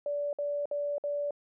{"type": "tone bursts", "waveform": "sine", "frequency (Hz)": 579, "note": "D5", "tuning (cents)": -25, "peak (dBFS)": -29, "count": 4, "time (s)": [0.06, 1.308], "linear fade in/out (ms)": 2, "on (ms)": 270, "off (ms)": 56, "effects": []}